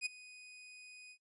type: tone with ADSR envelope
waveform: sawtooth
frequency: 2489 Hz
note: D#7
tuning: in tune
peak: -29 dBFS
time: 0.01-1.18 s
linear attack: 49 ms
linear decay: 12 ms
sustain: -20 dB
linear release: 70 ms
effects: noise-tail reverb RT60 0.1 s tail -20 dB re dry + resampled to 24000 Hz